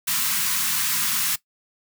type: band-stop noise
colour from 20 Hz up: white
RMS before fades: -23 dBFS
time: 0.07-1.36 s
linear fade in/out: 10 ms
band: 240 to 960 Hz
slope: 48 dB/octave
effects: noise-tail reverb RT60 0.1 s tail -18 dB re dry + high-pass 150 Hz 12 dB/octave